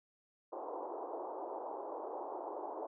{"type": "band-pass noise", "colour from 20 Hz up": "white", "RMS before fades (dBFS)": -43, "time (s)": [0.52, 2.87], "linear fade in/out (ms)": 10, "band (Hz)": [320, 970], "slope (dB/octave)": 48, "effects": []}